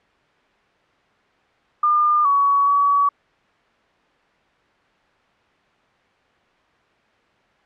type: tone with pitch steps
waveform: sine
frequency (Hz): 1205 / 1125 / 1135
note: D6 / C#6 / C#6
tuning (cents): +44 / +25 / +41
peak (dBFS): -13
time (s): 1.83-3.09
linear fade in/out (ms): 5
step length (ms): 420
effects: white hiss -58 dBFS RMS until 7.65 s + low-pass 2000 Hz 12 dB/octave